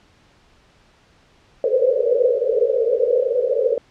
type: band-pass noise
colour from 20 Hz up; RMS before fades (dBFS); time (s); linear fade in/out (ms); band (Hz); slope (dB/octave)
pink; -18; 1.64-3.78; 2; 450 to 540; 96
effects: pink hiss -55 dBFS RMS until 3.9 s + low-pass 5000 Hz 12 dB/octave